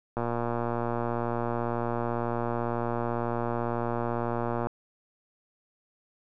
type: click train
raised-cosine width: 1 ms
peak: -16 dBFS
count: 532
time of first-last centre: 0.17-4.67 s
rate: 118 Hz
effects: none